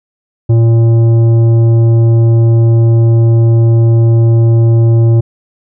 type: tone with tanh clipping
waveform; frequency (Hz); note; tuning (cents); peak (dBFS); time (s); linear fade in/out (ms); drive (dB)
triangle; 115; A#2; -23; -6; 0.49-5.21; 10; 14
effects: none